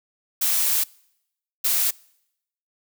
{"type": "noise bursts at uneven times", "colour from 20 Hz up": "blue", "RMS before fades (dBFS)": -21, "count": 2, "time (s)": [[0.41, 0.84], [1.64, 1.91]], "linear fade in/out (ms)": 10, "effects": ["noise-tail reverb RT60 0.8 s tail -25 dB re dry"]}